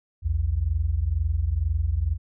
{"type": "tone pair together", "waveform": "sine", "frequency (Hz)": [60.7, 82.8], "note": ["B1", "E2"], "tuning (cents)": [-29, 8], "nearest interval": "perfect fourth", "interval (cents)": 537, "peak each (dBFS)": [-25, -23], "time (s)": [0.22, 2.18], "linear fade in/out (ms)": 50, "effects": []}